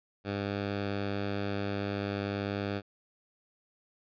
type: tone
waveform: 10% pulse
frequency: 100.5 Hz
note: G2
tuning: 44 cents sharp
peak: -23 dBFS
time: 0.24-2.82 s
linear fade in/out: 50 ms
effects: resampled to 11025 Hz